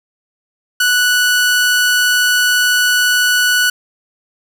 sawtooth tone, 1478 Hz, F#6, 2 cents flat, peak -7 dBFS, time 0.8-3.7 s, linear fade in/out 5 ms, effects none

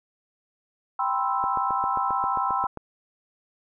sine chord, C major seventh, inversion second, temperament equal with one note detuned, 787.2 / 987.8 / 1046.5 / 1318.5 Hz, G5 / B5 / C6 / E6, +7 / 0 / 0 / 0 cents, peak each -28 dBFS, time 0.99-2.67 s, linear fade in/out 5 ms
click train, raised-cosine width 1 ms, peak -20 dBFS, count 11, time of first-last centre 1.44-2.773 s, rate 7.5 Hz
effects none

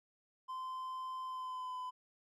triangle tone with pitch glide, 1033 to 1008.8 Hz, C6 to B5, -22 to +36 cents, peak -38 dBFS, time 0.48-1.91 s, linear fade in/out 20 ms, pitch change -42 cents, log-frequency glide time 1.25-1.78 s, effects none

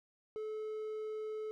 triangle tone, 432.1 Hz, A4, 31 cents flat, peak -36 dBFS, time 0.36-1.51 s, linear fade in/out 0 ms, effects none

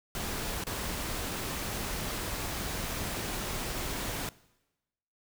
pink noise with dropouts, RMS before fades -35 dBFS, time 0.15-4.29 s, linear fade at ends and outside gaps 1 ms, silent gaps 0.638-0.668 s, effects noise-tail reverb RT60 1.0 s tail -21 dB re dry

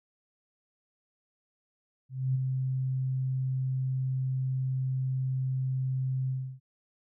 sine tone with ADSR envelope, 130.81 Hz, C3, in tune, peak -23 dBFS, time 2.09-6.6 s, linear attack 260 ms, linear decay 14 ms, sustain -4 dB, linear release 310 ms, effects none

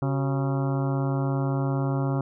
harmonic tone with a mistuned harmonic, 137.2 Hz, C#3, 17 cents flat, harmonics 1 / 2 / 3 / 4 / 5 / 6 / 7 / 8 / 9 / 10, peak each -24 / -30 / -34 / -36 / -38 / -40 / -41 / -42 / -43 / -44 dBFS, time 0.02-2.21 s, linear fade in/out 2 ms, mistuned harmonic 3, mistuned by -140 cents, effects none

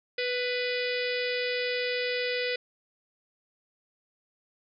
harmonic tone with a mistuned harmonic, 493.9 Hz, B4, in tune, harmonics 1 / 3 / 4 / 5 / 6 / 7 / 8 / 9 / 10, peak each -30 / -39 / -34 / -36 / -41 / -40 / -41 / -42 / -41 dBFS, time 0.18-2.56 s, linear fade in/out 5 ms, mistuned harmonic 4, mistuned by +16 cents, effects none

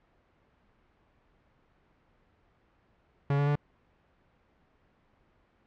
45% pulse tone with pitch steps, 141 / 143.3 / 145.64 Hz, C#3 / D3 / D3, +30 / -42 / -14 cents, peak -24 dBFS, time 3.3-3.555 s, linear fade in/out 2 ms, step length 85 ms, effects pink hiss -67 dBFS RMS until 5.66 s + low-pass 2000 Hz 12 dB/octave

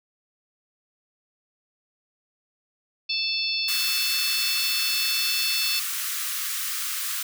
harmonic tone, 880 Hz, A5, in tune, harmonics 3 / 4 / 5 / 6, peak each -29 / -31 / -27 / -31 dBFS, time 3.09-5.8 s, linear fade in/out 10 ms
white high-pass noise, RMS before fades -29 dBFS, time 3.68-7.23 s, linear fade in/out 5 ms, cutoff 1100 Hz, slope 96 dB/octave
effects none

